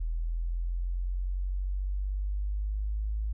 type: linear sweep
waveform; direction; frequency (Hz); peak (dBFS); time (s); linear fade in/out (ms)
sine; up; 40.57 to 53.5; -28; 0-3.33; 10
effects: none